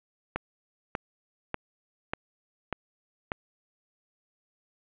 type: click train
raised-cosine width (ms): 0.5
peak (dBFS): -14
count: 6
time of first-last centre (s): 0.36-3.319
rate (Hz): 1.69
effects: resampled to 8000 Hz + 7-bit